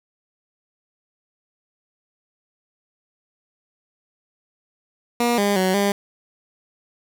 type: tone with pitch steps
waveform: 15% pulse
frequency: 238.7 / 202.7 / 186.8 / 201.1 Hz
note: A#3 / G#3 / F#3 / G3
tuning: +41 / -42 / +17 / +44 cents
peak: -11 dBFS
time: 5.2-5.92 s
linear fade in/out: 2 ms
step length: 180 ms
effects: none